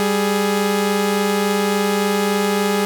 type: tone pair together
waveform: sawtooth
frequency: 197.6 / 418.7 Hz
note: G3 / G#4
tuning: +14 / +14 cents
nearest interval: octave + minor second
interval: 1300 cents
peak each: -15 dBFS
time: 0-2.85 s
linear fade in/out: 0 ms
effects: none